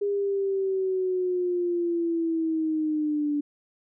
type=linear sweep; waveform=sine; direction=down; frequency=407.1 to 290.2 Hz; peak=-23 dBFS; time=0.01-3.41 s; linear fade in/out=10 ms; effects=none